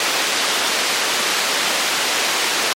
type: low-pass noise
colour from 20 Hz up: white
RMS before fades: -19 dBFS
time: 0-2.73 s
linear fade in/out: 2 ms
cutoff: 4600 Hz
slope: 12 dB/octave
effects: high-pass 300 Hz 12 dB/octave + MP3 64 kbps